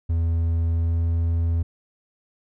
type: tone with pitch glide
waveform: triangle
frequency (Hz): 83 to 83.58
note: E2 to E2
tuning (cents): +12 to +24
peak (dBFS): -17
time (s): 0.09-1.63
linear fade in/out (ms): 10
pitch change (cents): +12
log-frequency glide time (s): 0.72-1
effects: none